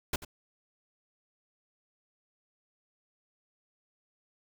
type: noise with echo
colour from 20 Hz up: pink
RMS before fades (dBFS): -29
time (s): 0.13-0.16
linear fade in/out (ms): 5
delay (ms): 89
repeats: 1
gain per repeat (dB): -15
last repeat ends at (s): 0.249
effects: none